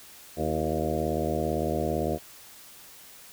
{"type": "harmonic tone with a mistuned harmonic", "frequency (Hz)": 77.78, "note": "D#2", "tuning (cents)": 0, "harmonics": [1, 2, 3, 4, 5, 6, 7, 8, 9], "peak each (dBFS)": [-34, -34, -34, -34, -34, -34, -34, -34, -34], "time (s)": [0.36, 2.19], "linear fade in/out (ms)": 50, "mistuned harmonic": 4, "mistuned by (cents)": 61, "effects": ["white hiss -49 dBFS RMS until 3.32 s"]}